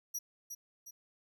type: tone with echo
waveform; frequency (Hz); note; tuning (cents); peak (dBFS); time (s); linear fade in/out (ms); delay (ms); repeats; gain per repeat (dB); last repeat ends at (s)
sawtooth; 5790; F#8; -38; -33; 0.14-0.19; 10; 360; 2; -6; 0.91
effects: none